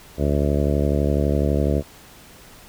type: harmonic tone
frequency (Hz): 72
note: D2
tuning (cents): -34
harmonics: 1 / 2 / 3 / 4 / 5 / 6 / 7 / 8 / 9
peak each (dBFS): -21 / -24 / -26 / -27 / -28 / -29 / -29 / -30 / -31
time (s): 0.17-1.83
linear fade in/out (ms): 50
effects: pink hiss -46 dBFS RMS until 2.68 s